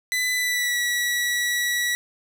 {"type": "tone with pitch glide", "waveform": "sawtooth", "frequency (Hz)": [2000, 1938.6], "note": ["B6", "B6"], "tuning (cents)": [21, -33], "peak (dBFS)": -18, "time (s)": [0.12, 1.95], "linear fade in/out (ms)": 0, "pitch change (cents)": -54, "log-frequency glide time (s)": [0.34, 0.78], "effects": []}